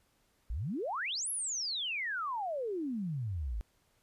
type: exponential two-way sweep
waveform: sine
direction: up then down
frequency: 48.54 to 11410 to 48.54 Hz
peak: -33 dBFS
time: 0.5-3.61 s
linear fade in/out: 0 ms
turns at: 1.3 s
effects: pink hiss -72 dBFS RMS until 4.02 s + resampled to 32000 Hz

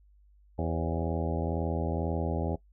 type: harmonic tone with a mistuned harmonic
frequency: 82 Hz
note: E2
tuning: 9 cents flat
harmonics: 1 / 2 / 3 / 4 / 5 / 6 / 7 / 8 / 9 / 10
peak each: -32 / -35 / -37 / -38 / -39 / -40 / -40 / -41 / -42 / -42 dBFS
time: 0.58-2.56 s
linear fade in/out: 10 ms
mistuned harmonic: 6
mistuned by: +74 cents
effects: noise-tail reverb RT60 0.1 s tail -18 dB re dry + added 50 Hz sine -57 dBFS peak until 2.72 s

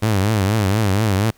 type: tone with vibrato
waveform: sawtooth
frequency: 102.8 Hz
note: G#2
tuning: 17 cents flat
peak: -11 dBFS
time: 0.02-1.31 s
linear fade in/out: 10 ms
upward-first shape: triangle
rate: 4.2 Hz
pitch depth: 180 cents each way
effects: pink hiss -54 dBFS RMS until 1.37 s

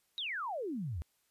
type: exponential sweep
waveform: sine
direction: down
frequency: 3933 to 69.7 Hz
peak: -35 dBFS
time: 0.18-1.02 s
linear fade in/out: 0 ms
effects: white hiss -75 dBFS RMS until 1.3 s + resampled to 32000 Hz

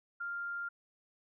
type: tone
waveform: sine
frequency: 1396.9 Hz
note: F6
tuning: in tune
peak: -36 dBFS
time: 0.2-0.69 s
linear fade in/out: 10 ms
effects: none

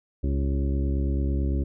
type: harmonic tone with a mistuned harmonic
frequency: 69 Hz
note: C#2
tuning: 7 cents flat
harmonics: 1 / 2 / 3 / 4 / 5 / 6 / 8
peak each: -23 / -32 / -35 / -33 / -36 / -41 / -44 dBFS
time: 0.23-1.64 s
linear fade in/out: 10 ms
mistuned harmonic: 6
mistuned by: -17 cents
effects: none

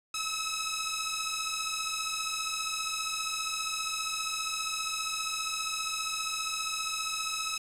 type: beating tone pair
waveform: 10% pulse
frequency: 1282 / 1297 Hz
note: E6 / E6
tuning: -49 / -28 cents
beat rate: 15 Hz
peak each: -26 dBFS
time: 0.14-7.58 s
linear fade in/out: 5 ms
effects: resampled to 32000 Hz + 8-bit

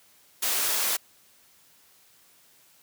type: high-pass noise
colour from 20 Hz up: white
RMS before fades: -26 dBFS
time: 0.42-0.97 s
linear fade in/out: 10 ms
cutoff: 410 Hz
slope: 12 dB/octave
effects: white hiss -59 dBFS RMS until 2.82 s + high-pass 60 Hz 12 dB/octave

